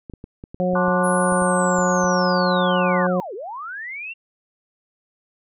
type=clicks; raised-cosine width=3 ms; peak=-22 dBFS; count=11; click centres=0.098 / 0.137 / 0.241 / 0.439 / 0.545 / 0.735 / 0.882 / 1.323 / 1.421 / 1.787 / 2.042 s
type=harmonic tone; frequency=181.6 Hz; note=F#3; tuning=32 cents flat; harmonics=1 / 2 / 3 / 4; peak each=-21 / -28 / -21 / -28 dBFS; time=0.6-3.2 s; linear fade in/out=0 ms
type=chord; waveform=sine; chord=D dominant seventh; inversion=second; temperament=just; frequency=881 / 1057.2 / 1174.7 / 1468.3 Hz; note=A5 / C6 / D6 / F#6; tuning=+2 / +18 / 0 / -14 cents; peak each=-26 dBFS; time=0.75-3.07 s; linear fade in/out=5 ms
type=linear two-way sweep; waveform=sine; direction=down then up; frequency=10610 to 352.3 to 2781 Hz; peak=-29 dBFS; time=1.03-4.14 s; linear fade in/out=20 ms; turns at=3.34 s
effects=none